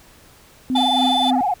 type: tone with tremolo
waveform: sine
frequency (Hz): 256.4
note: C4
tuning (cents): -35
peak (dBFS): -15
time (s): 0.7-1.41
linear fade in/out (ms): 0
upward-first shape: triangle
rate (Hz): 3.6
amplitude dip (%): 70
type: tone with vibrato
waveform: sine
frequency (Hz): 779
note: G5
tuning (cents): -11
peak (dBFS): -16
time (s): 0.75-1.54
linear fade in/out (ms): 5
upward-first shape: sine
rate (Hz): 19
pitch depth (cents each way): 160
type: tone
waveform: triangle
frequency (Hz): 3520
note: A7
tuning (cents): 0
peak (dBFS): -17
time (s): 0.75-1.31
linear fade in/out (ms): 10
effects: tanh soft clip ceiling -9 dBFS + pink hiss -49 dBFS RMS until 1.6 s